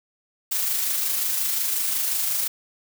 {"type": "noise with amplitude modulation", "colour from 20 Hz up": "blue", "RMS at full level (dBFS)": -23, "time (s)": [0.51, 2.48], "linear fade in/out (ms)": 10, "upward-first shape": "sine", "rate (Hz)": 25.6, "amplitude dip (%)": 30, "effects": []}